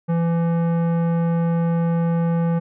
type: tone with tanh clipping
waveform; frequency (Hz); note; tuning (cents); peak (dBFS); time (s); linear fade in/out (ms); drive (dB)
sine; 168; E3; +33; -19; 0.08-2.6; 20; 15
effects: none